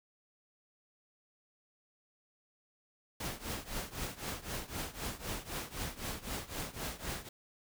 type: noise with tremolo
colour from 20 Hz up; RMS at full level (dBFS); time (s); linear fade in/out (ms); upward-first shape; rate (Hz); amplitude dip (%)
pink; -37; 3.2-7.29; 5; triangle; 3.9; 90
effects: none